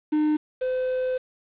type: tone pair in turn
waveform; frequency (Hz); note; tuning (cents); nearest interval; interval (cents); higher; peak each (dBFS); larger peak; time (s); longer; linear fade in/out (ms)
triangle; 304.1 / 511.4; D#4 / C5; -40 / -40; major sixth; 900; second; -17 / -21; first; 0.12-0.37 / 0.61-1.18; second; 10
effects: resampled to 8000 Hz + 8-bit